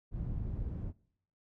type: low-pass noise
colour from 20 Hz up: white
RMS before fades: -37 dBFS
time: 0.11-0.93 s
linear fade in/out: 50 ms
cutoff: 100 Hz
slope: 12 dB/octave
effects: noise-tail reverb RT60 0.7 s tail -23 dB re dry